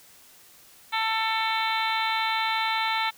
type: harmonic tone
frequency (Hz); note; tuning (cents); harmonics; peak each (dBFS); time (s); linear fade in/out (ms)
444.9; A4; +19; 2 / 3 / 4 / 5 / 6 / 7 / 8 / 9; -27 / -31 / -34 / -30 / -38 / -38 / -34 / -35; 0.92-3.11; 20
effects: white hiss -53 dBFS RMS until 3.17 s